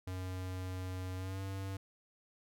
square tone with pitch glide, 92.5 to 96.76 Hz, F#2 to G2, 0 to -22 cents, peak -39 dBFS, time 0.07-1.77 s, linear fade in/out 5 ms, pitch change +78 cents, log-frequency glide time 1.16-1.41 s, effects none

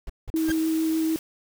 brown noise bursts, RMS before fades -32 dBFS, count 3, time 0.07-0.508 s, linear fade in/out 2 ms, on 26 ms, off 180 ms
sine tone with vibrato, 320 Hz, D#4, 49 cents sharp, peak -21 dBFS, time 0.34-1.16 s, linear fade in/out 0 ms, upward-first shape triangle, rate 6.7 Hz, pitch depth 9 cents each way
white noise, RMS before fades -39 dBFS, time 0.36-1.19 s, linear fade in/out 2 ms
40% pulse tone with exponential growth, 1603 Hz, G6, 38 cents sharp, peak -24 dBFS, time 0.43-0.52 s, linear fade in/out 5 ms, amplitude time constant 19 ms
effects none

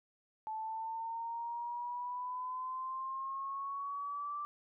sine exponential sweep, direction up, 870 to 1174.7 Hz, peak -37 dBFS, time 0.47-4.45 s, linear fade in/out 0 ms, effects none

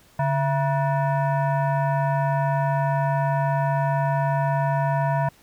sine tone with frequency modulation, 143 Hz, D3, 46 cents flat, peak -19 dBFS, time 0.19-5.29 s, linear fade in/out 5 ms, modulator 813 Hz, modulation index 1.1, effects pink hiss -55 dBFS RMS until 5.42 s

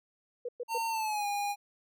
sine tone bursts, 485.9 Hz, B4, 28 cents flat, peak -33 dBFS, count 3, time 0.45-0.781 s, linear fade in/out 5 ms, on 37 ms, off 110 ms
square tone with pitch glide, 910 to 815.4 Hz, A#5 to G#5, -42 to -32 cents, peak -31 dBFS, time 0.68-1.56 s, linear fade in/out 50 ms, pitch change -190 cents, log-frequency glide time 0.89-1.26 s
effects none

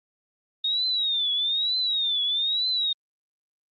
sine tone with vibrato, 3703 Hz, A#7, 12 cents flat, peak -22 dBFS, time 0.64-2.93 s, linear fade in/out 5 ms, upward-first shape triangle, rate 1.1 Hz, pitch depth 170 cents each way, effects Opus 24 kbps

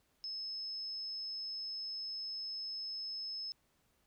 sine tone, 5200 Hz, E8, 24 cents flat, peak -39 dBFS, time 0.24-3.52 s, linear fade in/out 0 ms, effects pink hiss -75 dBFS RMS until 4.06 s

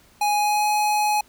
square tone with pitch glide, 830.6 to 840.7 Hz, G#5 to G#5, 0 to +21 cents, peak -19 dBFS, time 0.21-1.21 s, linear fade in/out 5 ms, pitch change +21 cents, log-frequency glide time 0.33-0.66 s, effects pink hiss -55 dBFS RMS until 1.28 s

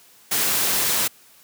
white noise, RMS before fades -21 dBFS, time 0.31-1.08 s, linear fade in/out 10 ms, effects white hiss -52 dBFS RMS until 1.43 s + high-pass 100 Hz 12 dB/octave

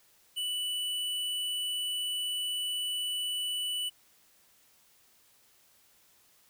sine tone with hard clipping, 2968 Hz, F#7, 5 cents sharp, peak -32 dBFS, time 0.36-3.9 s, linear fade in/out 20 ms, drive 13 dB, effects white hiss -64 dBFS RMS until 6.49 s

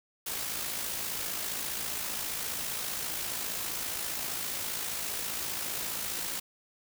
white noise with amplitude modulation, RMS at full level -33 dBFS, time 0.26-6.4 s, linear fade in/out 10 ms, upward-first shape sine, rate 55 Hz, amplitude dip 40%, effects none

